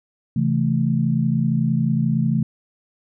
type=chord; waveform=sine; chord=A minor; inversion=first; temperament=equal with one note detuned; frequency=133.79 / 164.81 / 220 Hz; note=C3 / E3 / A3; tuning=+39 / 0 / 0 cents; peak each=-21 dBFS; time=0.36-2.43 s; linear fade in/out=5 ms; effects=none